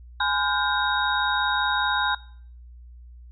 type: tone cluster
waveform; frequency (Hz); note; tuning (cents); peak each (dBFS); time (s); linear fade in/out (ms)
sine; 833 / 1017 / 1425 / 1570 / 3757; G#5 / C6 / F6 / G6 / A#7; +5 / -50 / +34 / +2 / +13; -27; 0.2-2.15; 5
effects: noise-tail reverb RT60 0.6 s tail -23 dB re dry + added 60 Hz sine -42 dBFS peak until 3.31 s